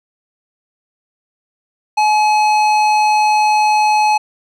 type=tone with tanh clipping; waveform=sine; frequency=850 Hz; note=G#5; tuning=40 cents sharp; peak=-12 dBFS; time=1.97-4.18 s; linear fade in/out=10 ms; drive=15 dB; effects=none